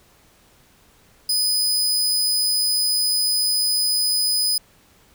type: tone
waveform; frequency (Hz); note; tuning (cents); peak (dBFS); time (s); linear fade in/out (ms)
sawtooth; 4997; D#8; +7; -15; 1.29-4.58; 5
effects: pink hiss -55 dBFS RMS until 5.14 s